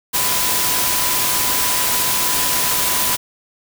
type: tone in noise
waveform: sine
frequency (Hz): 998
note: B5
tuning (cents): +18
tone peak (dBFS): -27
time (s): 0.13-3.17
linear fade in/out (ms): 20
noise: white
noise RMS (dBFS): -18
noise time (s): 0.13-3.17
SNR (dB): -12
effects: none